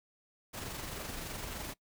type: noise with amplitude modulation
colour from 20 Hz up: pink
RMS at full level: -40 dBFS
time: 0.53-1.74 s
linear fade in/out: 20 ms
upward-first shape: sine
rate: 23.4 Hz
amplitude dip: 35%
effects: noise-tail reverb RT60 0.1 s tail -21 dB re dry